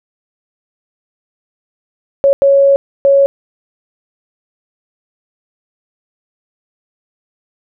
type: tone bursts at uneven times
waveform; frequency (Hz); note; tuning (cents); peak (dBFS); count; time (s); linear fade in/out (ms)
sine; 554.4; C#5; 0; -5; 3; 2.24-2.33 / 2.42-2.76 / 3.05-3.26; 0
effects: none